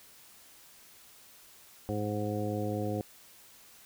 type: harmonic tone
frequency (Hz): 104.6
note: G#2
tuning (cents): +13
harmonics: 1 / 2 / 3 / 4 / 5 / 7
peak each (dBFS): -35 / -37 / -37 / -39 / -37 / -41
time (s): 1.89-3.01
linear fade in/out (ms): 0
effects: white hiss -56 dBFS RMS until 3.85 s

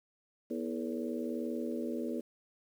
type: harmonic tone with a mistuned harmonic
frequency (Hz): 80.8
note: E2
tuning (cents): -34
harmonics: 3 / 4 / 5 / 6 / 7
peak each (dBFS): -37 / -39 / -41 / -43 / -44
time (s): 0.5-2.21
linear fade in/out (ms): 10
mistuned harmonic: 5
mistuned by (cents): +79
effects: 10-bit

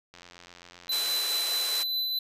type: click train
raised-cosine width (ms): 0.2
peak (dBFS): -30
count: 91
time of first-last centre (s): 0.14-1.166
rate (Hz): 87.7
type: tone with tremolo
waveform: square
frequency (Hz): 4011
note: B7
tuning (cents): +26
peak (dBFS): -26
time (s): 0.89-2.19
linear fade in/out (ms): 5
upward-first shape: triangle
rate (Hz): 4.8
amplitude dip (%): 30
type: band-pass noise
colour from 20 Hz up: white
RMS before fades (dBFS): -35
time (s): 0.91-1.84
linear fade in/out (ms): 20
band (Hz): 350 to 11000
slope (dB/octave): 48
effects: none

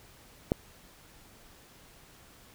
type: click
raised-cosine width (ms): 2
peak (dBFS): -11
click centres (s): 0.519
effects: pink hiss -56 dBFS RMS until 2.54 s

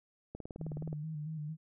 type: click train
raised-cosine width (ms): 2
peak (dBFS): -29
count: 12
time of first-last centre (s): 0.35-0.929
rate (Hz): 19
type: tone with vibrato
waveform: sine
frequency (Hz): 154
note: D#3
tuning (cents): -17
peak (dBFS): -37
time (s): 0.58-1.57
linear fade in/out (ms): 50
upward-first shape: square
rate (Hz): 4.4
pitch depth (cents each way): 48
effects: none

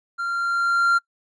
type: tone with level ramp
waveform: triangle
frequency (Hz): 1384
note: F6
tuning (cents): -16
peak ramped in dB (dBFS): -22 to -12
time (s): 0.18-0.99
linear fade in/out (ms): 20
effects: noise-tail reverb RT60 0.1 s tail -25 dB re dry + resampled to 22050 Hz

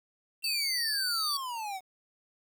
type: exponential sweep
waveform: square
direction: down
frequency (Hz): 2742 to 731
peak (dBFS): -35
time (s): 0.42-1.81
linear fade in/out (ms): 50
type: tone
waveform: 40% pulse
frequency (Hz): 4571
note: D8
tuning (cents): -48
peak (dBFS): -28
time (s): 0.44-1.37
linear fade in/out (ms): 2
effects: 10-bit

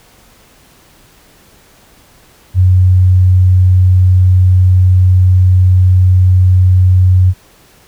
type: tone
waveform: sine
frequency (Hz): 92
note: F#2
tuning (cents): -9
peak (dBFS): -4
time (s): 2.54-7.34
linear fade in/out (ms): 50
effects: pink hiss -45 dBFS RMS until 7.87 s

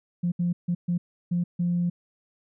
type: tone bursts at uneven times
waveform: sine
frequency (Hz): 174.61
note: F3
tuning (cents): 0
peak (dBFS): -21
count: 6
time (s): 0.23-0.32 / 0.39-0.53 / 0.68-0.75 / 0.88-0.98 / 1.31-1.44 / 1.59-1.9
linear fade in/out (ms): 10
effects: tanh soft clip ceiling -17 dBFS

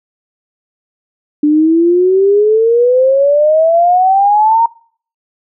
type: exponential sweep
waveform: sine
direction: up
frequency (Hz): 293.7 to 932.3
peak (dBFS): -6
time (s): 1.43-4.66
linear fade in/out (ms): 5
effects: noise-tail reverb RT60 0.5 s tail -23 dB re dry

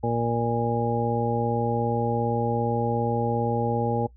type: harmonic tone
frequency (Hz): 117.4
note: A#2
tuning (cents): +13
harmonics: 1 / 2 / 3 / 4 / 5 / 7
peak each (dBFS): -28 / -29 / -33 / -27 / -33 / -28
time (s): 0.03-4.07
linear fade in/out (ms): 10
effects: noise-tail reverb RT60 0.1 s tail -19 dB re dry + added 60 Hz sine -48 dBFS peak until 4.16 s

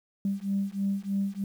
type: beating tone pair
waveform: sine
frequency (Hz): 196 / 199.2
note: G3 / G3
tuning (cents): 0 / +28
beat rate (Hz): 3.2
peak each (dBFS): -29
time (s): 0.25-1.44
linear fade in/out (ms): 2
effects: tanh soft clip ceiling -19 dBFS + 9-bit

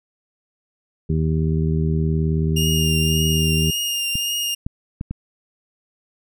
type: harmonic tone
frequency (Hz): 79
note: D#2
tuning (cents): +27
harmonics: 1 / 2 / 3 / 4 / 5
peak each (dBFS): -22 / -19 / -28 / -33 / -28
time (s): 1.09-3.71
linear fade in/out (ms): 10
type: tone with vibrato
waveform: sawtooth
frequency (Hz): 2822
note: F7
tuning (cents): +17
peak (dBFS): -18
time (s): 2.56-4.55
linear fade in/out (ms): 10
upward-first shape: triangle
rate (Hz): 1.8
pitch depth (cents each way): 26
type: clicks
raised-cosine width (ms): 5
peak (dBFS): -14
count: 4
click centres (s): 4.155 / 4.665 / 5.011 / 5.11
effects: none

